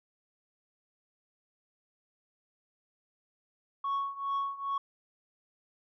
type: tone with tremolo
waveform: sine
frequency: 1108.7 Hz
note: C#6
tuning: in tune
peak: -25 dBFS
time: 3.84-4.78 s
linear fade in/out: 5 ms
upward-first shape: triangle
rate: 2.4 Hz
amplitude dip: 90%
effects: tanh soft clip ceiling -27 dBFS